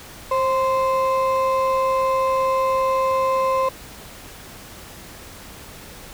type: ring-modulated tone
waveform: triangle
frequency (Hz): 784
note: G5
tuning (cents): 0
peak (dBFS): -12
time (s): 0.31-3.69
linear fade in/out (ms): 5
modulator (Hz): 254
effects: pink hiss -40 dBFS RMS until 6.13 s